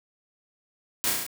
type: noise with echo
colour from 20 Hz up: white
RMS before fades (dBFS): -26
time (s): 1.04-1.1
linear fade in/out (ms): 0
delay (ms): 33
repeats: 5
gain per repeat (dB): -2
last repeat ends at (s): 1.265
effects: none